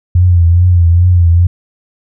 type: tone with vibrato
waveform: sine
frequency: 87.31 Hz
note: F2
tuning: in tune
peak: -4 dBFS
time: 0.15-1.47 s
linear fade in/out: 5 ms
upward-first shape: triangle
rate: 2.4 Hz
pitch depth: 76 cents each way
effects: none